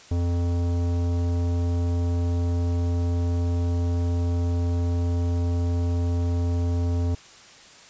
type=tone with tanh clipping; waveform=sine; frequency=86.6 Hz; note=F2; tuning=14 cents flat; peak=-23 dBFS; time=0.11-7.15 s; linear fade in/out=5 ms; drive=16 dB; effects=white hiss -48 dBFS RMS until 7.89 s + resampled to 16000 Hz